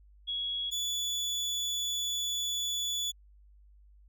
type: tone pair in turn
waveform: sine / 30% pulse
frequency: 3336 / 3444 Hz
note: G#7 / A7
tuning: +7 / -38 cents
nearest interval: minor second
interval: 55 cents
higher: second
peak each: -31 / -28 dBFS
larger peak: second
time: 0.27-0.71 / 0.71-3.12 s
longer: second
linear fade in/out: 20 ms
effects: added 50 Hz sine -55 dBFS peak until 4.08 s